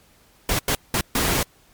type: noise bursts at uneven times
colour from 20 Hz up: pink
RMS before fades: -21 dBFS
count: 4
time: 0.49-0.59 / 0.68-0.75 / 0.94-1.01 / 1.15-1.43 s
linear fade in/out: 2 ms
effects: pink hiss -56 dBFS RMS until 1.73 s + MP3 96 kbps